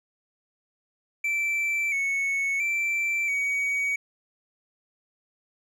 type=tone with pitch steps; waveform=triangle; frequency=2333 / 2209 / 2340 / 2256 Hz; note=D7 / C#7 / D7 / C#7; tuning=-12 / -7 / -7 / +30 cents; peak=-22 dBFS; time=1.24-3.96 s; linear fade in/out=5 ms; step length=680 ms; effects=none